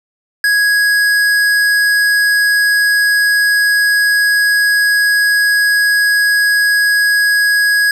sine tone with tanh clipping, 1661.2 Hz, G#6, in tune, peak -11 dBFS, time 0.44-7.91 s, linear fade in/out 2 ms, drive 17 dB, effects none

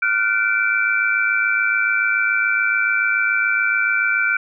sine tone cluster, 1406 / 1513 / 2333 Hz, F6 / F#6 / D7, +11 / +38 / -12 cents, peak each -20 dBFS, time 0.02-4.37 s, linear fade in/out 5 ms, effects none

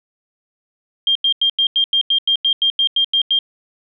sine tone bursts, 3200 Hz, G7, 35 cents sharp, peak -12 dBFS, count 14, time 1.07-3.389 s, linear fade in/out 2 ms, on 83 ms, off 89 ms, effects none

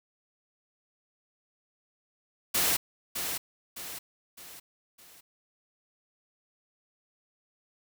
white noise with echo, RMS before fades -26 dBFS, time 2.54-2.77 s, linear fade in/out 10 ms, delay 610 ms, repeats 4, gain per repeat -7 dB, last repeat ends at 5.21 s, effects none

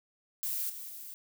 violet noise with level steps, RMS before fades -34 / -43 / -45 dBFS, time 0.43-1.14 s, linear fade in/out 0 ms, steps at 0.69 / 0.89 s, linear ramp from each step 10 ms, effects none

